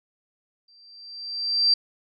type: tone with exponential growth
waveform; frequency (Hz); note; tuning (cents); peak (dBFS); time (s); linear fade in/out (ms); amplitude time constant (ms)
sine; 4699; D8; 0; -14; 0.68-1.74; 5; 230
effects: none